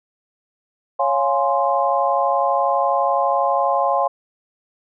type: chord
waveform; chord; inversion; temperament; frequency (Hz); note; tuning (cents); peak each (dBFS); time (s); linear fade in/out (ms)
sine; Db major seventh; none; equal; 554.4 / 698.5 / 830.6 / 1046.5; Db5 / F5 / Ab5 / C6; 0 / 0 / 0 / 0; -21; 0.99-4.08; 10
effects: none